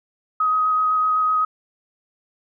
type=tone with vibrato; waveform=sine; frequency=1260 Hz; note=D#6; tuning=21 cents sharp; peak=-16 dBFS; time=0.4-1.45 s; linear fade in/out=5 ms; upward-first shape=square; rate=7.9 Hz; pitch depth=8 cents each way; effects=none